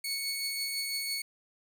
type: tone pair together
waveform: sawtooth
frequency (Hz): 2217 / 4428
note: C#7 / C#8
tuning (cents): 0 / -3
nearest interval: octave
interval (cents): 1197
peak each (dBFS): -33 / -31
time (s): 0.04-1.22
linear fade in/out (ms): 5
effects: none